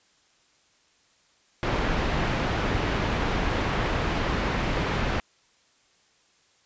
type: low-pass noise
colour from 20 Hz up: pink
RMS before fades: -26 dBFS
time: 1.63-5.2 s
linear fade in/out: 0 ms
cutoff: 2600 Hz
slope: 12 dB/octave
effects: white hiss -63 dBFS RMS until 6.65 s + resampled to 16000 Hz